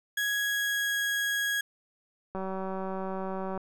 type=tone with pitch glide; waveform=35% pulse; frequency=1663 to 1653.4 Hz; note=G#6 to G#6; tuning=+2 to -8 cents; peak=-25 dBFS; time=0.17-1.61 s; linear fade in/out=5 ms; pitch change=-10 cents; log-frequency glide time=0.34-0.96 s
type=click train; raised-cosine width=1 ms; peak=-22 dBFS; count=234; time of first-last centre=2.35-3.576 s; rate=190 Hz
effects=none